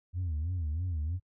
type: tone with vibrato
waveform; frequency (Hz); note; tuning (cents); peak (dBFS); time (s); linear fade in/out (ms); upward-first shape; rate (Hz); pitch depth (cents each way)
sine; 83; E2; +12; -28; 0.13-1.2; 50; sine; 3.1; 180
effects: noise-tail reverb RT60 0.1 s tail -25 dB re dry + tanh soft clip ceiling -28 dBFS